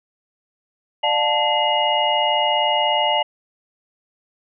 sine tone cluster, 596 / 713 / 879 / 2059 / 2870 Hz, D5 / F5 / A5 / C7 / F7, +25 / +36 / -2 / -28 / +47 cents, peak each -23 / -24 / -20 / -28 / -21 dBFS, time 1.03-3.23 s, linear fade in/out 10 ms, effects none

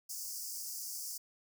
pink high-pass noise, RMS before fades -42 dBFS, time 0.09-1.18 s, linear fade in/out 10 ms, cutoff 4800 Hz, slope 96 dB/octave, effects none

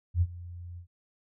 sine tone with ADSR envelope, 87.4 Hz, F2, 2 cents sharp, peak -19 dBFS, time 0.14-0.87 s, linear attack 73 ms, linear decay 49 ms, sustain -20 dB, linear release 93 ms, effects none

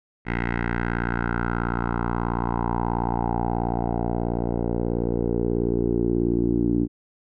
10% pulse tone with low-pass filter sweep, 58.5 Hz, A#1, 7 cents sharp, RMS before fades -24 dBFS, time 0.25-6.88 s, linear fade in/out 50 ms, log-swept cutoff 2000 to 300 Hz, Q 4, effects none

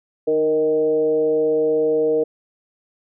sine tone with frequency modulation, 466.2 Hz, A#4, in tune, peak -15 dBFS, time 0.27-2.24 s, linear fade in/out 10 ms, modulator 158 Hz, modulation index 0.61, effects none

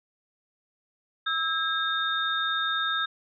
sine tone cluster, 1305 / 1621 / 3664 Hz, E6 / G#6 / A#7, -18 / -42 / -31 cents, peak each -29 dBFS, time 1.26-3.06 s, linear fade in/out 10 ms, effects none

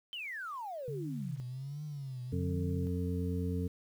sine exponential sweep, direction down, 3136 to 130.81 Hz, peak -38 dBFS, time 0.13-1.4 s, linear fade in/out 0 ms
sine tone with vibrato, 137 Hz, C#3, 20 cents flat, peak -38 dBFS, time 0.88-2.87 s, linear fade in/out 0 ms, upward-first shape triangle, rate 1.3 Hz, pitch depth 190 cents each way
harmonic tone, 89.2 Hz, F2, 37 cents sharp, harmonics 1 / 2 / 3 / 5, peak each -34 / -37 / -39 / -41 dBFS, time 2.32-3.68 s, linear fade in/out 10 ms
effects 10-bit

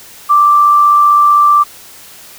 sine tone with amplitude modulation, 1174.7 Hz, D6, in tune, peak -3 dBFS, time 0.29-1.64 s, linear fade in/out 20 ms, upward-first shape sine, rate 95.6 Hz, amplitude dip 30%, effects white hiss -36 dBFS RMS until 2.38 s

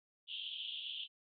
pink band-pass noise, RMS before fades -44 dBFS, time 0.27-1.08 s, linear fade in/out 50 ms, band 2900 to 3500 Hz, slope 96 dB/octave, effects none

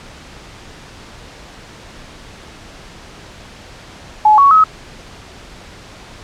sine tone with pitch steps, 853 / 1116 / 1279 Hz, G#5 / C#6 / D#6, +46 / +11 / +47 cents, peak -5 dBFS, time 4.25-4.64 s, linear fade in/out 5 ms, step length 130 ms, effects pink hiss -37 dBFS RMS until 6.23 s + low-pass 6000 Hz 12 dB/octave

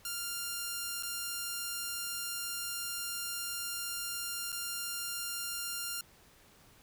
5% pulse tone with dropouts, 1396.9 Hz, F6, in tune, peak -24 dBFS, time 0.05-6.01 s, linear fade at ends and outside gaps 2 ms, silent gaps 1.026-1.032 / 4.52-4.526 s, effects pink hiss -61 dBFS RMS until 6.82 s

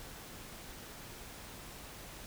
silence, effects pink hiss -49 dBFS RMS until 2.26 s

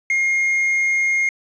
triangle tone, 2135 Hz, C7, 34 cents sharp, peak -14 dBFS, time 0.1-1.29 s, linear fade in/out 2 ms, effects resampled to 22050 Hz + 8-bit

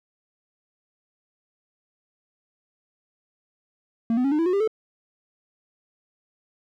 triangle tone with pitch steps, 229 / 251.2 / 275.5 / 302.2 / 331.4 / 363.5 / 398.7 / 437.3 Hz, A#3 / B3 / C#4 / D4 / E4 / F#4 / G4 / A4, -31 / +30 / -11 / +50 / +9 / -31 / +29 / -11 cents, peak -17 dBFS, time 4.1-4.676 s, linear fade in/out 2 ms, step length 72 ms, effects none

